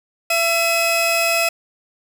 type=tone pair together; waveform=sawtooth; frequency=671.2 / 2556 Hz; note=E5 / D#7; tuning=+31 / +46 cents; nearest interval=octave + major seventh; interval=2315 cents; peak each=-15 dBFS; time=0.3-1.49 s; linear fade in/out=5 ms; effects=none